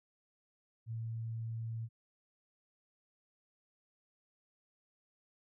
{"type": "tone", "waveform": "sine", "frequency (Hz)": 113.6, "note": "A#2", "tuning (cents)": -44, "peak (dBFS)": -37, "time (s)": [0.86, 1.89], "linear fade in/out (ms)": 50, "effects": []}